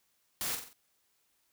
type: noise with echo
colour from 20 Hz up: white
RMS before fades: -35 dBFS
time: 0.41-0.55 s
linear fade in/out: 0 ms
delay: 45 ms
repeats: 4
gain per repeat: -6 dB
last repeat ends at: 0.73 s
effects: white hiss -74 dBFS RMS until 1.52 s